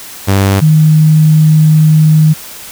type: tone pair in turn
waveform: sawtooth / sine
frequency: 97.9 / 155.41 Hz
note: G2 / D#3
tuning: -2 / -2 cents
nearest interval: minor sixth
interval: 800 cents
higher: second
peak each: -3 dBFS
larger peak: neither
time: 0.27-0.61 / 0.61-2.34 s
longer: second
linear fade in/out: 20 ms
effects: white hiss -29 dBFS RMS until 2.71 s